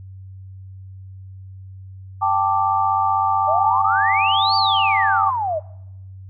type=chord; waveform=sine; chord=G suspended second; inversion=none; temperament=equal; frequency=784 / 880 / 1174.7 Hz; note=G5 / A5 / D6; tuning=0 / 0 / 0 cents; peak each=-20 dBFS; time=2.21-5.31 s; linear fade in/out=20 ms
type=exponential two-way sweep; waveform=sine; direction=up then down; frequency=591 to 4696 to 591 Hz; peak=-19 dBFS; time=3.47-5.6 s; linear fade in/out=20 ms; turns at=4.56 s
effects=noise-tail reverb RT60 0.9 s tail -23 dB re dry + added 95 Hz sine -35 dBFS peak until 6.29 s